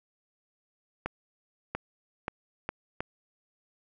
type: accelerating click train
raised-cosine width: 0.5 ms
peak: -16 dBFS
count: 5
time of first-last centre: 1.06-3.005 s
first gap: 690 ms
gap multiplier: 0.77
effects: none